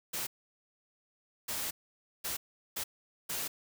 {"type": "noise bursts at uneven times", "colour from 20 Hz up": "white", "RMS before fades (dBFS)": -36, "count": 5, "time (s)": [[0.13, 0.27], [1.48, 1.71], [2.24, 2.37], [2.76, 2.84], [3.29, 3.48]], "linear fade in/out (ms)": 10, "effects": []}